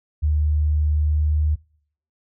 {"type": "tone with pitch glide", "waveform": "sine", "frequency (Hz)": [75.5, 76.07], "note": ["D2", "D#2"], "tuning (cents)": [48, -39], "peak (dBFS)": -16, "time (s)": [0.22, 1.56], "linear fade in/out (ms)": 20, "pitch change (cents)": 13, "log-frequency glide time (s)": [0.98, 1.43], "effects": ["noise-tail reverb RT60 0.6 s tail -25 dB re dry"]}